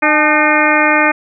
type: harmonic tone with a mistuned harmonic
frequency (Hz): 304.1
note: D#4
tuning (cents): -40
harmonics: 1 / 2 / 3 / 4 / 5 / 6 / 7 / 8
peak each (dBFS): -17 / -17 / -17 / -17 / -17 / -17 / -17 / -17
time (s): 0.02-1.12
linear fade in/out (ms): 10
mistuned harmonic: 3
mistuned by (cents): -77
effects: none